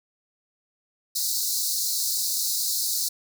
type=high-pass noise; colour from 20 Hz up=pink; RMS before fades=-26 dBFS; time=1.15-3.09 s; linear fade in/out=10 ms; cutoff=4000 Hz; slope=96 dB/octave; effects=none